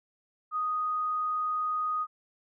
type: tone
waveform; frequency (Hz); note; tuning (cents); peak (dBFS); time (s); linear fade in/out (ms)
sine; 1244; D#6; -1; -27; 0.51-2.07; 50
effects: none